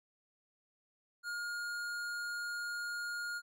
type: tone with tanh clipping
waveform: sine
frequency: 1423 Hz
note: F6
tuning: 32 cents sharp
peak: -39 dBFS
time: 1.23-3.42 s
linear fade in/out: 50 ms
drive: 16 dB
effects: none